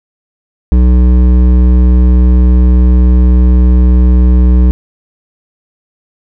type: tone with hard clipping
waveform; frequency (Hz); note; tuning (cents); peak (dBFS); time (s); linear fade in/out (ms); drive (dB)
triangle; 61.74; B1; 0; -5; 0.72-4.71; 0; 15
effects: none